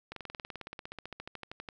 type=slowing click train; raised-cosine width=0.3 ms; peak=-25 dBFS; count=26; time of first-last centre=0.12-1.688 s; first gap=43 ms; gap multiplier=1.03; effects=none